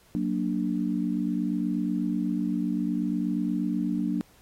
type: chord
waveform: sine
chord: Gb augmented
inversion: none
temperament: equal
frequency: 185 / 233.1 / 293.7 Hz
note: Gb3 / Bb3 / D4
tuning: 0 / 0 / 0 cents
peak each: -29 dBFS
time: 0.15-4.21 s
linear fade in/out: 0 ms
effects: pink hiss -59 dBFS RMS until 4.41 s + AAC 48 kbps

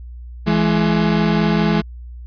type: tone pair together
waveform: 35% pulse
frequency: 166.7 / 211.6 Hz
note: E3 / G#3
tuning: +20 / +33 cents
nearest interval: major third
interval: 413 cents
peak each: -15 dBFS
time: 0.46-1.82 s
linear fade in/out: 20 ms
effects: added 60 Hz sine -31 dBFS peak until 2.26 s + resampled to 11025 Hz

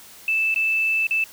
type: tone with dropouts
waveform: sine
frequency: 2637 Hz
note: E7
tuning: in tune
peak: -18 dBFS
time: 0.28-1.24 s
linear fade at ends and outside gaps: 2 ms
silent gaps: 0.543-0.56 / 1.069-1.109 s
effects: white hiss -45 dBFS RMS until 1.32 s

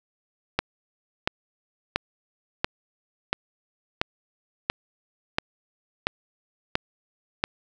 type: click train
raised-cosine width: 0.3 ms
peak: -5 dBFS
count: 11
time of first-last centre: 0.59-7.439 s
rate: 1.46 Hz
effects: none

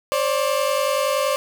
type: tone pair together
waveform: 30% pulse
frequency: 534 / 584.5 Hz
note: C5 / D5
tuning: +35 / -8 cents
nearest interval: major second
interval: 157 cents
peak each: -19 dBFS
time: 0.12-1.36 s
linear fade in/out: 0 ms
effects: none

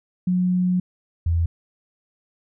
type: tone pair in turn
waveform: sine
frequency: 181.3 / 83.85 Hz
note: F#3 / E2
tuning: -35 / +30 cents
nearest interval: octave + minor second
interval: 1335 cents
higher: first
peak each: -17 dBFS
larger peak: neither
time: 0.27-0.8 / 1.26-1.46 s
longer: first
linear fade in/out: 5 ms
effects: none

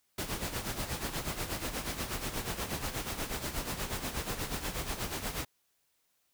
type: noise with tremolo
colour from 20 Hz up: pink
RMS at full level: -34 dBFS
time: 0.18-5.45 s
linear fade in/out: 5 ms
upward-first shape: sine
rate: 8.3 Hz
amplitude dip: 65%
effects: white hiss -75 dBFS RMS until 6.33 s

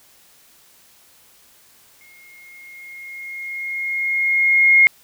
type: tone with exponential growth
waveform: sine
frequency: 2146 Hz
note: C7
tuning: 43 cents sharp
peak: -7 dBFS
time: 2.01-4.87 s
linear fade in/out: 0 ms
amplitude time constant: 620 ms
effects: white hiss -52 dBFS RMS until 5.03 s

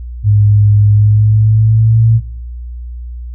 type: tone with pitch glide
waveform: sine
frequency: 103.83 to 113.23 Hz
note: G#2 to A#2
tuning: 0 to -50 cents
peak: -5 dBFS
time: 0.23-2.21 s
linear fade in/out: 50 ms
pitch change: +150 cents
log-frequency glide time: 0.87-2.06 s
effects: noise-tail reverb RT60 0.9 s tail -26 dB re dry + added 60 Hz sine -22 dBFS peak until 3.34 s

